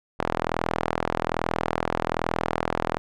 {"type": "tone with band-pass filter", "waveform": "sawtooth", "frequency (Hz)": 41.2, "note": "E1", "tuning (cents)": 0, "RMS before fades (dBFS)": -27, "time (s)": [0.19, 2.98], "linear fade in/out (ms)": 0, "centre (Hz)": 890, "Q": 0.89, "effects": []}